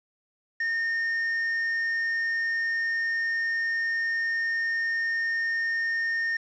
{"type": "tone", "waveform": "triangle", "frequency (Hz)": 1830, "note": "A#6", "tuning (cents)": -32, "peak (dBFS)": -23, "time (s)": [0.6, 6.37], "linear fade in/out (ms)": 5, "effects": ["resampled to 16000 Hz", "9-bit"]}